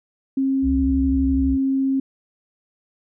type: tone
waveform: sine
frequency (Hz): 268.5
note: C4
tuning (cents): +45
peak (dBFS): -17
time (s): 0.37-2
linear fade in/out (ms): 5
type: tone with vibrato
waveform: sine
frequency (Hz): 67.6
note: C#2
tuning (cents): -43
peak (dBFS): -21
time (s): 0.62-1.58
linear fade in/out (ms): 50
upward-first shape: square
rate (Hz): 12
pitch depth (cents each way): 120
effects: none